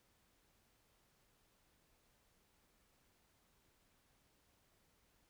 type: silence
effects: pink hiss -75 dBFS RMS until 5.29 s